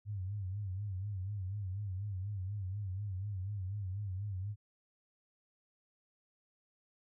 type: tone with vibrato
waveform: sine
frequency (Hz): 98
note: G2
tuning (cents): 0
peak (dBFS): -36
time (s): 0.05-4.56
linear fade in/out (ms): 50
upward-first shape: sine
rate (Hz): 4.1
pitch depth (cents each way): 120
effects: none